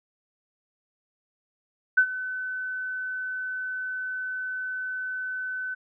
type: tone with ADSR envelope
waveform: sine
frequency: 1512 Hz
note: F#6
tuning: 37 cents sharp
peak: -13 dBFS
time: 1.97-5.75 s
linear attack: 11 ms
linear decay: 74 ms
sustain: -16 dB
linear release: 16 ms
effects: none